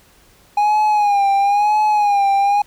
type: tone with vibrato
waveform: triangle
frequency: 821 Hz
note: G#5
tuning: 20 cents flat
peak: -10 dBFS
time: 0.57-2.62 s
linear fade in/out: 5 ms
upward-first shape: sine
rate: 1 Hz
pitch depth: 65 cents each way
effects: pink hiss -51 dBFS RMS until 2.66 s